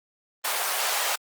pink high-pass noise, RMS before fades -26 dBFS, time 0.44-1.16 s, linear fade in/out 10 ms, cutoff 620 Hz, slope 24 dB/octave, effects Opus 24 kbps

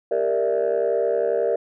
sine chord, E half-diminished seventh, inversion first, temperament equal with one note detuned, 395.9 / 466.2 / 587.3 / 659.3 Hz, G4 / Bb4 / D5 / E5, +17 / 0 / 0 / 0 cents, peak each -25 / -21 / -23 / -25 dBFS, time 0.11-1.56 s, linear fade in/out 5 ms, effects tanh soft clip ceiling -13 dBFS

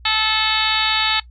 harmonic tone with a mistuned harmonic, 435.8 Hz, A4, 17 cents flat, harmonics 2 / 3 / 4 / 5 / 6 / 7 / 8 / 9 / 10, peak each -25 / -25 / -25 / -25 / -25 / -25 / -25 / -25 / -25 dBFS, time 0.05-1.2 s, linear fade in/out 5 ms, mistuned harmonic 9, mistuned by -57 cents, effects noise-tail reverb RT60 0.1 s tail -18 dB re dry + added 60 Hz sine -40 dBFS peak until 1.3 s

